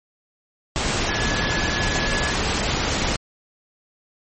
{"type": "tone in noise", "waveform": "sine", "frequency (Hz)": 1700, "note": "G#6", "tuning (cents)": 40, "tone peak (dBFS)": -27, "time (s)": [1.09, 2.33], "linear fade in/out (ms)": 0, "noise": "pink", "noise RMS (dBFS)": -22, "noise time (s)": [0.76, 3.16], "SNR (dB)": -8, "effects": ["MP3 32 kbps"]}